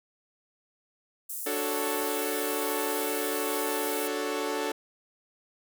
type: high-pass noise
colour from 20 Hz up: pink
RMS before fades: -36 dBFS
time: 1.29-4.08 s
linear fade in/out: 10 ms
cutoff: 8800 Hz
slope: 24 dB/octave
type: chord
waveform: sawtooth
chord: D major seventh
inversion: none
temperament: equal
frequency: 293.7 / 370 / 440 / 554.4 Hz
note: D4 / F#4 / A4 / C#5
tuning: 0 / 0 / 0 / 0 cents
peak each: -31 / -32 / -28 / -33 dBFS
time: 1.46-4.72 s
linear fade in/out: 5 ms
effects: none